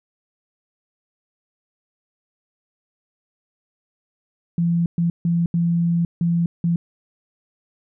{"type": "tone bursts at uneven times", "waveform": "sine", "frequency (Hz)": 170, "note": "F3", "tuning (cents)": -46, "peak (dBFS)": -16, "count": 6, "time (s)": [[4.58, 4.86], [4.98, 5.1], [5.25, 5.46], [5.54, 6.05], [6.21, 6.46], [6.64, 6.76]], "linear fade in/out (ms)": 2, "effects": []}